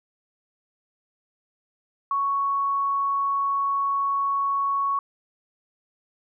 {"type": "tone", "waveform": "sine", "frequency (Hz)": 1111, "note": "C#6", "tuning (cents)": 4, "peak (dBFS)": -21, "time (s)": [2.11, 4.99], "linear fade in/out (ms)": 2, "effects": []}